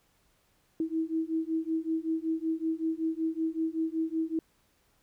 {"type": "beating tone pair", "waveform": "sine", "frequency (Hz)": [320, 325.3], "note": ["D#4", "E4"], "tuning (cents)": [49, -23], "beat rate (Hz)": 5.3, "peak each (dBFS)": -31, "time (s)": [0.8, 4.39], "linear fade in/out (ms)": 2, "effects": ["pink hiss -69 dBFS RMS until 5.02 s"]}